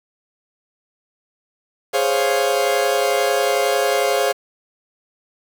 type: chord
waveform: 40% pulse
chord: Db major seventh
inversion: second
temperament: equal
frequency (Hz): 415.3 / 523.3 / 554.4 / 698.5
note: Ab4 / C5 / Db5 / F5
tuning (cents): 0 / 0 / 0 / 0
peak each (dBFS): -21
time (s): 1.93-4.33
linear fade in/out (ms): 20
effects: 7-bit